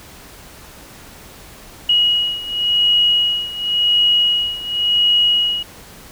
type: beating tone pair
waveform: sine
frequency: 2900 / 2900.92 Hz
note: F#7 / F#7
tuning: -35 / -35 cents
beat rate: 0.92 Hz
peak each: -15 / -18 dBFS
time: 1.89-5.63 s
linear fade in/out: 5 ms
effects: pink hiss -40 dBFS RMS until 6.11 s